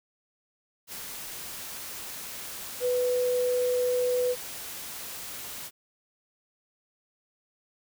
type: tone in noise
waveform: sine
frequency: 496.7 Hz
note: B4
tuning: 10 cents sharp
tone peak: -23 dBFS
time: 2.8-4.36 s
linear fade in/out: 50 ms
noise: white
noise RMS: -39 dBFS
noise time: 0.87-5.71 s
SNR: +13 dB
effects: none